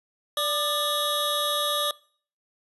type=tone cluster; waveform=square; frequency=585 / 1199 / 3368 / 3777 Hz; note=D5 / D6 / G#7 / A#7; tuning=-7 / +36 / +24 / +22 cents; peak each=-30 dBFS; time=0.37-1.91 s; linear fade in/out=2 ms; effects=noise-tail reverb RT60 0.5 s tail -23 dB re dry + resampled to 32000 Hz